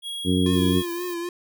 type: tone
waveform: square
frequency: 3307 Hz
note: G#7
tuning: 8 cents flat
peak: -30 dBFS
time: 0.02-0.86 s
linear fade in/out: 50 ms
type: harmonic tone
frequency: 91.7 Hz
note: F#2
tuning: 15 cents flat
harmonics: 1 / 2 / 3 / 4 / 5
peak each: -25 / -22 / -22 / -28 / -31 dBFS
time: 0.24-0.83 s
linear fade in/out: 50 ms
type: tone with vibrato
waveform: square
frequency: 349.2 Hz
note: F4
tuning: in tune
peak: -28 dBFS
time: 0.46-1.29 s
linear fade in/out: 2 ms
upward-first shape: triangle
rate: 3.8 Hz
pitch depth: 59 cents each way
type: noise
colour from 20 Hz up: violet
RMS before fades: -40 dBFS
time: 0.53-1.14 s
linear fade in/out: 2 ms
effects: none